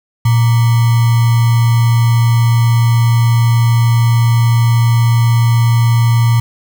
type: tone with sample-and-hold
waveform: sine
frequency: 116.54 Hz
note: A#2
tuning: in tune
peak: -7 dBFS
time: 0.25-6.4 s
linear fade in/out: 5 ms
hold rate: 1050 Hz
effects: none